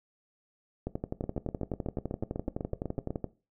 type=two click trains; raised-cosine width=2 ms; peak=-19 / -20 dBFS; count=29 / 16; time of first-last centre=0.87-3.243 / 1.24-3.106 s; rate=11.8 / 8.04 Hz; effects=noise-tail reverb RT60 0.3 s tail -17 dB re dry